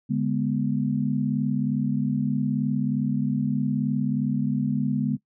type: chord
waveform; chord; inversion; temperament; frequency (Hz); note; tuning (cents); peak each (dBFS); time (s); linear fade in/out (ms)
sine; G# diminished; second; equal with one note detuned; 144.48 / 207.7 / 246.9; D3 / G#3 / B3; -28 / 0 / 0; -26; 0.09-5.17; 20
effects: noise-tail reverb RT60 0.1 s tail -18 dB re dry